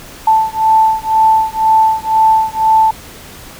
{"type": "beating tone pair", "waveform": "sine", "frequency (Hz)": [880, 882], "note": ["A5", "A5"], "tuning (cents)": [0, 4], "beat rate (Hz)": 2, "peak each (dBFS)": -11, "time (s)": [0.27, 2.91], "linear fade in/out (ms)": 5, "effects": ["pink hiss -34 dBFS RMS until 3.59 s"]}